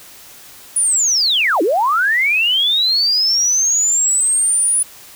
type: linear two-way sweep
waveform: sine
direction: down then up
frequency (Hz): 9956 to 297.3 to 9956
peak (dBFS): -12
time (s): 0.76-4.83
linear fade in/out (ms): 5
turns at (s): 1.62
effects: white hiss -40 dBFS RMS until 5.15 s